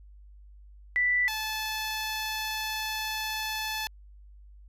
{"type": "tone pair in turn", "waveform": ["sine", "10% pulse"], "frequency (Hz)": [1975.5, 868.4], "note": ["B6", "A5"], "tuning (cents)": [0, -23], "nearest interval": "octave + major second", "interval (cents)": 1423, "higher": "first", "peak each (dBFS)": -22, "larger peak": "neither", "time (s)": [[0.96, 1.28], [1.28, 3.87]], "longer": "second", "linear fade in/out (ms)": 0, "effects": ["added 50 Hz sine -48 dBFS peak until 4.68 s", "resampled to 32000 Hz"]}